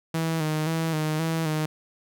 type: tone with vibrato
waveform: sawtooth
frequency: 158.7 Hz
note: D#3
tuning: 35 cents sharp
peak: -20 dBFS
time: 0.14-1.66 s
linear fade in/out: 5 ms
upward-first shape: square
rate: 1.9 Hz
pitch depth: 43 cents each way
effects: none